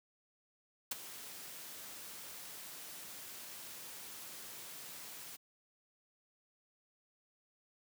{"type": "noise with ADSR envelope", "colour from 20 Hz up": "white", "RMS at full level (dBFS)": -35, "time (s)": [0.91, 5.37], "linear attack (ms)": 7, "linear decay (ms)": 19, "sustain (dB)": -14, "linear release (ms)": 18, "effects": ["high-pass 100 Hz 12 dB/octave"]}